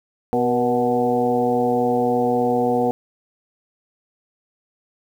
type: harmonic tone with a mistuned harmonic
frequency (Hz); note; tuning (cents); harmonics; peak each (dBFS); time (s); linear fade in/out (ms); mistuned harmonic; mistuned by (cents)
123.47; B2; 0; 1 / 2 / 3 / 4 / 5 / 6 / 7; -32 / -22 / -28 / -20 / -32 / -22 / -31; 0.33-2.91; 0; 4; -41
effects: 8-bit